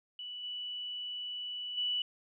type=tone with level steps; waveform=sine; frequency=2960 Hz; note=F#7; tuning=in tune; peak=-40 / -37 / -30 dBFS; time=0.19-2.02 s; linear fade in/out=2 ms; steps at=0.43 / 1.77 s; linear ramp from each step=10 ms; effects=none